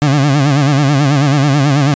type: tone with vibrato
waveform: 30% pulse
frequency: 141.7 Hz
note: C#3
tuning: 38 cents sharp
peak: -6 dBFS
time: 0.02-1.94 s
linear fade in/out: 0 ms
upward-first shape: sine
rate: 9.2 Hz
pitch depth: 110 cents each way
effects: resampled to 16000 Hz